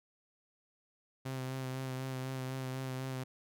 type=tone with vibrato; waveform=sawtooth; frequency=130.81 Hz; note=C3; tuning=in tune; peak=-33 dBFS; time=1.25-3.24 s; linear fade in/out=10 ms; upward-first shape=sine; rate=4 Hz; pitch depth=22 cents each way; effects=none